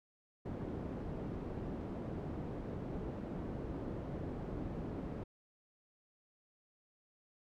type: low-pass noise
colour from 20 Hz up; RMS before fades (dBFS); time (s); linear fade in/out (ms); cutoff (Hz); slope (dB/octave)
white; -42; 0.45-5.24; 10; 330; 12
effects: none